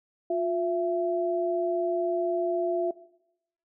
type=tone pair together; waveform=sine; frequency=354.9 / 669 Hz; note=F4 / E5; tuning=+28 / +25 cents; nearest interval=major seventh; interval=1097 cents; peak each=-27 dBFS; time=0.3-2.91 s; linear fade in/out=5 ms; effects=noise-tail reverb RT60 0.8 s tail -18 dB re dry